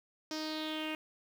sawtooth tone with low-pass filter sweep, 311.1 Hz, D#4, in tune, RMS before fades -38 dBFS, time 0.31-0.95 s, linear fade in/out 2 ms, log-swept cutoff 5500 to 2600 Hz, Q 5.1, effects 9-bit

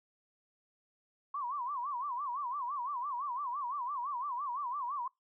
sine tone with vibrato, 1059 Hz, C6, 21 cents sharp, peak -34 dBFS, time 1.34-5.08 s, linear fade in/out 5 ms, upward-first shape sine, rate 5.9 Hz, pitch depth 190 cents each way, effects noise-tail reverb RT60 0.2 s tail -26 dB re dry

